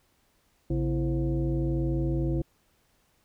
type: tone with frequency modulation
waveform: sine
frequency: 138.2 Hz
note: C#3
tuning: 5 cents flat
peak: -24 dBFS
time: 0.7-2.42 s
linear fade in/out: 5 ms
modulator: 195 Hz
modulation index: 1.3
effects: pink hiss -68 dBFS RMS until 3.24 s